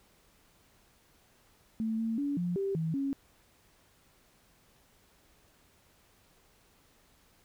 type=tone with pitch steps; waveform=sine; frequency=222 / 225.6 / 284.9 / 175.8 / 392.1 / 161.3 / 275.6 Hz; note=A3 / A3 / C#4 / F3 / G4 / E3 / C#4; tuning=+16 / +44 / +48 / +12 / 0 / -37 / -10 cents; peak=-29 dBFS; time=1.8-3.13 s; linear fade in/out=0 ms; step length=190 ms; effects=pink hiss -65 dBFS RMS until 7.44 s